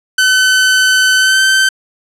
sawtooth tone with pitch glide, 1518 to 1545.4 Hz, F#6 to G6, +44 to -25 cents, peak -4 dBFS, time 0.18-1.69 s, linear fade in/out 5 ms, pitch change +31 cents, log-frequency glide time 1.17-1.41 s, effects low-pass 10000 Hz 12 dB/octave

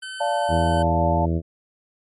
25% pulse tone, 1528 Hz, G6, 45 cents flat, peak -28 dBFS, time 0.02-0.83 s, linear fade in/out 10 ms
sine chord, D minor, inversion none, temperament equal with one note detuned, 580.9 / 698.5 / 880 Hz, D5 / F5 / A5, -19 / 0 / 0 cents, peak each -24 dBFS, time 0.2-1.26 s, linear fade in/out 10 ms
harmonic tone, 82.41 Hz, E2, in tune, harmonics 1 / 2 / 3 / 4 / 5 / 6 / 7 / 8, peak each -22 / -24 / -31 / -28 / -34 / -37 / -36 / -40 dBFS, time 0.48-1.42 s, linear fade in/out 50 ms
effects MP3 48 kbps

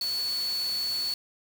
sine tone in noise, 4430 Hz, C#8, 2 cents flat, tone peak -27 dBFS, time 0.01-1.14 s, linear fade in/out 2 ms, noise white, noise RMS -40 dBFS, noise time 0.01-1.14 s, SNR +10 dB, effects none

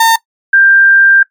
35% pulse / sine tone pair in turn, 908 / 1586.2 Hz, A#5 / G6, -46 / +20 cents, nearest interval minor seventh, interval 966 cents, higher second, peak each -3 dBFS, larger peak neither, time 0-0.16 / 0.53-1.23 s, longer second, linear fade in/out 5 ms, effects noise-tail reverb RT60 0.1 s tail -19 dB re dry + MP3 96 kbps

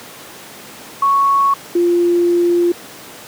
sine tone pair in turn, 1108.7 / 347.5 Hz, C#6 / F4, 0 / -9 cents, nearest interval octave + minor sixth, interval 2009 cents, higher first, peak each -10 dBFS, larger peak neither, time 1.02-1.54 / 1.75-2.72 s, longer second, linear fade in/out 5 ms, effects pink hiss -35 dBFS RMS until 3.27 s + high-pass 200 Hz 12 dB/octave

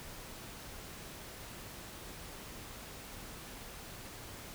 silence, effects pink hiss -48 dBFS RMS until 4.54 s

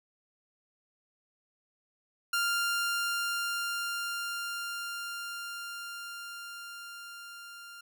sawtooth tone with level ramp, 1396 Hz, F6, 1 cent flat, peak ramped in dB -23 to -42 dBFS, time 2.33-7.81 s, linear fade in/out 5 ms, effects none

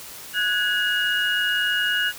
sine tone cluster, 1471 / 1661 / 2872 Hz, F#6 / G#6 / F7, -11 / 0 / +48 cents, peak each -24 dBFS, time 0.33-2.13 s, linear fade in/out 50 ms, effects white hiss -39 dBFS RMS until 2.18 s

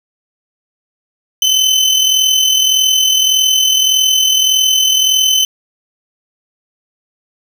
30% pulse tone with amplitude modulation, 3047 Hz, G7, 50 cents flat, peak -4 dBFS, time 1.42-5.45 s, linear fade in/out 2 ms, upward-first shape sine, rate 41.7 Hz, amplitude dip 45%, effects none

